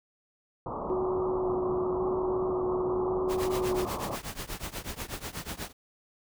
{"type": "low-pass noise", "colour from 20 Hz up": "white", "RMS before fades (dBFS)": -35, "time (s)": [0.66, 4.16], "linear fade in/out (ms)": 2, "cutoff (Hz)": 1200, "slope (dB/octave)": 96}
{"type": "tone with vibrato", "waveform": "sine", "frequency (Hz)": 369, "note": "F#4", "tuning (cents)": -5, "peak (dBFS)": -27, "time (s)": [0.9, 3.85], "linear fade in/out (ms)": 0, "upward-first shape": "square", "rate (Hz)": 0.92, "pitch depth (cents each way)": 8}
{"type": "noise with tremolo", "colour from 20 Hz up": "pink", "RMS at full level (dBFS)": -34, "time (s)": [3.28, 5.73], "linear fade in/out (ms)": 50, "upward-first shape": "triangle", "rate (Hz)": 8.2, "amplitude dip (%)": 95}
{"effects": []}